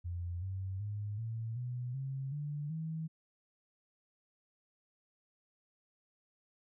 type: tone with pitch steps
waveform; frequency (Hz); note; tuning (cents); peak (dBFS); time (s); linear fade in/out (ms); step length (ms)
sine; 87.31 / 95.21 / 103.83 / 113.23 / 123.47 / 134.65 / 146.84 / 160.13; F2 / G2 / G#2 / A#2 / B2 / C#3 / D3 / E3; 0 / -50 / 0 / -50 / 0 / -50 / 0 / -50; -36; 0.04-3.08; 20; 380
effects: none

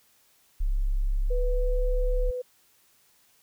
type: tone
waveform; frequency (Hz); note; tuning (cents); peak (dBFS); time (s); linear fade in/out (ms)
sine; 34.05; C#1; -30; -22; 0.6-2.31; 10
type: tone with pitch glide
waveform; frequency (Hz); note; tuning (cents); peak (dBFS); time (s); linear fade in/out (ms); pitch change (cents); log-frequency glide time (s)
sine; 493.9 to 499.9; B4 to B4; 0 to +21; -29; 1.3-2.42; 10; +21; 1.4-1.84
effects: white hiss -63 dBFS RMS until 3.42 s

